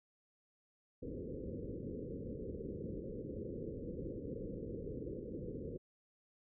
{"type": "low-pass noise", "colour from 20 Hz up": "white", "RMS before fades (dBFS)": -44, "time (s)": [1.02, 5.78], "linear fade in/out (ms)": 10, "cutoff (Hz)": 520, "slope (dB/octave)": 96, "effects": []}